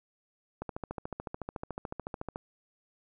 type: click train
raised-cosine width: 1 ms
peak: -22 dBFS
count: 25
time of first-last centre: 0.62-2.359 s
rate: 13.8 Hz
effects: none